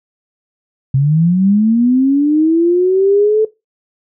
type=linear sweep; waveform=sine; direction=up; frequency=130.81 to 440 Hz; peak=-8 dBFS; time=0.94-3.45 s; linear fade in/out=5 ms; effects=noise-tail reverb RT60 0.2 s tail -18 dB re dry